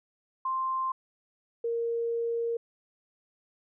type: tone pair in turn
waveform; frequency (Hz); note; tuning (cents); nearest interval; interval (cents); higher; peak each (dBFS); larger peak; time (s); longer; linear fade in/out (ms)
sine; 1050 / 465.3; C6 / A#4; +6 / -3; octave + major second; 1409; first; -27; neither; 0.45-0.92 / 1.64-2.57; second; 5
effects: none